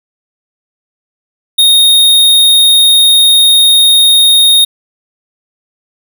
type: tone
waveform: square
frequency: 3710 Hz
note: A#7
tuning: 9 cents flat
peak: -4 dBFS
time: 1.58-4.65 s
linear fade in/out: 10 ms
effects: none